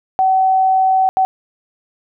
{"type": "tone bursts at uneven times", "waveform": "sine", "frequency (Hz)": 759, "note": "F#5", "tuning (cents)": 44, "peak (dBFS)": -10, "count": 2, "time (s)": [[0.19, 1.09], [1.17, 1.25]], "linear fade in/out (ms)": 0, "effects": []}